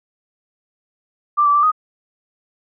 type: tone with pitch steps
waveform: sine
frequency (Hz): 1181 / 1159 / 1172 / 1248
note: D6 / D6 / D6 / D#6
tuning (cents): +9 / -23 / -4 / +5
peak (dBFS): -11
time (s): 1.37-1.718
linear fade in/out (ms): 20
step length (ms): 87
effects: none